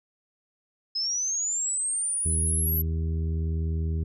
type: linear sweep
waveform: sine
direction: up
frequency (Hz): 5080 to 11840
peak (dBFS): -25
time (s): 0.95-2.82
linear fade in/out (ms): 10
type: harmonic tone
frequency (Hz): 80.4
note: E2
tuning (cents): -43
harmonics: 1 / 2 / 3 / 4 / 5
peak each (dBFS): -25 / -33 / -43 / -45 / -42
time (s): 2.25-4.04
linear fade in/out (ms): 10
effects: none